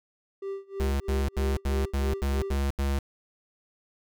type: tone with tremolo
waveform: triangle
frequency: 392 Hz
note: G4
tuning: in tune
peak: -28 dBFS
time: 0.42-2.6 s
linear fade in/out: 5 ms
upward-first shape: sine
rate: 3.1 Hz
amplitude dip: 95%
type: tone bursts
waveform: square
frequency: 69.2 Hz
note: C#2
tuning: 2 cents flat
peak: -25 dBFS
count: 8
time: 0.8-2.988 s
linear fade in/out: 0 ms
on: 200 ms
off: 84 ms
effects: none